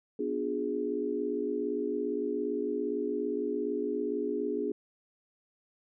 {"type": "chord", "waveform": "sine", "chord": "B diminished seventh", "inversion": "none", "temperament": "equal with one note detuned", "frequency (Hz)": [246.9, 293.7, 357.8, 415.3], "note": ["B3", "D4", "F4", "Ab4"], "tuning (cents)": [0, 0, 42, 0], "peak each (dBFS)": [-37, -35, -37, -32], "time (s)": [0.19, 4.72], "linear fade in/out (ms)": 5, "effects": []}